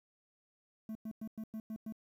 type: tone bursts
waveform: triangle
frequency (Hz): 219.5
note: A3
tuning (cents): -4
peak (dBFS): -37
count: 7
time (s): 0.89-1.924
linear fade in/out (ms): 2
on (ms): 62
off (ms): 100
effects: 11-bit